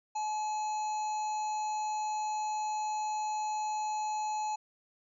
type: harmonic tone with a mistuned harmonic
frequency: 854 Hz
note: G#5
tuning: 48 cents sharp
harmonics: 1 / 3 / 5 / 7 / 8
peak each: -31 / -49 / -52 / -53 / -46 dBFS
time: 0.15-4.56 s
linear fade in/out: 10 ms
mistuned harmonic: 5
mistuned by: -49 cents
effects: none